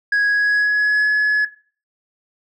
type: tone with pitch glide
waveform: sine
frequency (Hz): 1659 to 1698.8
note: G#6 to G#6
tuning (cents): -2 to +39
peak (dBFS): -11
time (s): 0.12-1.45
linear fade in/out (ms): 5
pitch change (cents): +41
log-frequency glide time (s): 0.27-1.07
effects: noise-tail reverb RT60 0.4 s tail -17 dB re dry + tanh soft clip ceiling -13 dBFS